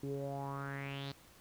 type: tone with low-pass filter sweep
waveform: sawtooth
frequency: 138.59 Hz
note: C#3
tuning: in tune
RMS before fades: -41 dBFS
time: 0.03-1.12 s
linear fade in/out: 5 ms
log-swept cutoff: 340 to 4300 Hz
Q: 5.6
effects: pink hiss -61 dBFS RMS until 1.4 s